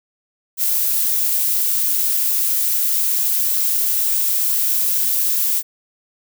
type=noise; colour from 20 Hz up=violet; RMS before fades=-18 dBFS; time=0.57-5.63 s; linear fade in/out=50 ms; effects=none